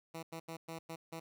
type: tone bursts at uneven times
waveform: 10% pulse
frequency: 163.8 Hz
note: E3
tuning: 11 cents flat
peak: -34 dBFS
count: 6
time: 0.14-0.23 / 0.32-0.4 / 0.48-0.57 / 0.68-0.79 / 0.89-0.96 / 1.12-1.2 s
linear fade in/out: 10 ms
effects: none